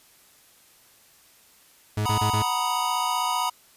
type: tone bursts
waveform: 40% pulse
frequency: 105.9 Hz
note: G#2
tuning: 34 cents sharp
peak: -22 dBFS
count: 4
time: 1.97-2.423 s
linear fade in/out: 5 ms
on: 90 ms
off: 31 ms
type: chord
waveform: square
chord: B major seventh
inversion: second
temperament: equal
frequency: 740 / 932.3 / 987.8 / 1244.5 Hz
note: F#5 / A#5 / B5 / D#6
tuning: 0 / 0 / 0 / 0 cents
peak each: -32 / -30 / -27 / -31 dBFS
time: 2.05-3.5 s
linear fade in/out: 10 ms
effects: white hiss -56 dBFS RMS until 3.76 s + resampled to 32000 Hz